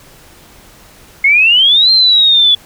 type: exponential two-way sweep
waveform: sine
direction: up then down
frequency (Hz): 2141 to 4186 to 3417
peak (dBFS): -5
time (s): 1.24-2.55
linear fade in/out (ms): 5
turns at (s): 1.91
effects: pink hiss -41 dBFS RMS until 2.65 s